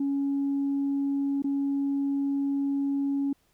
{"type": "tone with dropouts", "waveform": "sine", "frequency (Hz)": 278.6, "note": "C#4", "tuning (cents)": 9, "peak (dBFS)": -23, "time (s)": [0, 3.33], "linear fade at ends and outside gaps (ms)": 5, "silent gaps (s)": [1.422, 1.442], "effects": ["tanh soft clip ceiling -21 dBFS", "pink hiss -68 dBFS RMS until 3.53 s"]}